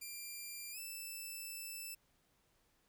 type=tone with pitch glide; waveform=5% pulse; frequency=2381 to 2642 Hz; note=D7 to E7; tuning=+23 to +3 cents; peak=-36 dBFS; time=0.01-1.95 s; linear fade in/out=10 ms; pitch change=+180 cents; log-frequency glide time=0.72-0.79 s; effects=pink hiss -75 dBFS RMS until 2.88 s